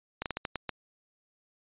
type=slowing click train; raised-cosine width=0.3 ms; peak=-16 dBFS; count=7; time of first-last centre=0.22-0.693 s; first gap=38 ms; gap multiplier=1.29; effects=resampled to 8000 Hz